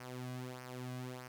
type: tone with flanger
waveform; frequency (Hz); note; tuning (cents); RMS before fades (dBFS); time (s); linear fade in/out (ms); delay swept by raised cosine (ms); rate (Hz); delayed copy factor
sawtooth; 126.3; B2; +39; -45; 0-1.28; 5; 0.26 to 2.26; 1.6; -0.65
effects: none